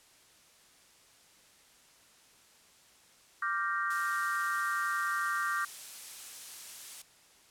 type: chord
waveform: sine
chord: G minor seventh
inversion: second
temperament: equal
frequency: 1174.7 / 1396.9 / 1568 / 1864.7 Hz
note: D6 / F6 / G6 / Bb6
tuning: 0 / 0 / 0 / 0 cents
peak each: -33 / -36 / -35 / -38 dBFS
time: 3.42-5.65 s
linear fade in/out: 5 ms
type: noise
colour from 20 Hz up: blue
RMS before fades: -42 dBFS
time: 3.9-7.02 s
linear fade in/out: 5 ms
effects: white hiss -61 dBFS RMS until 7.5 s + low-pass 10000 Hz 12 dB/octave